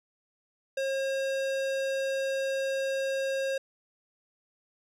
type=tone with low-pass filter; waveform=square; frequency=539 Hz; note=C#5; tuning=49 cents flat; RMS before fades=-30 dBFS; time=0.77-3.58 s; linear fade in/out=5 ms; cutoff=8200 Hz; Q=0.58; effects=none